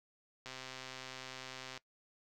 click train, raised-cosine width 0.2 ms, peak -28 dBFS, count 172, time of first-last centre 0.46-1.775 s, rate 130 Hz, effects noise-tail reverb RT60 0.1 s tail -20 dB re dry

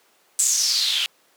white noise with band-pass filter sweep, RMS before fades -21 dBFS, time 0.39-1.06 s, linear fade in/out 0 ms, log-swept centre 7900 to 2900 Hz, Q 5.9, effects pink hiss -59 dBFS RMS until 1.36 s + high-pass 400 Hz 12 dB/octave

